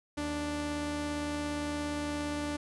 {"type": "tone pair together", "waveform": "sawtooth", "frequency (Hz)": [77.78, 293.7], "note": ["D#2", "D4"], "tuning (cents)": [0, 0], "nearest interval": "octave + major seventh", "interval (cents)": 2300, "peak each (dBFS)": [-37, -29], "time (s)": [0.17, 2.57], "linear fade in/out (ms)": 10, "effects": ["resampled to 24000 Hz"]}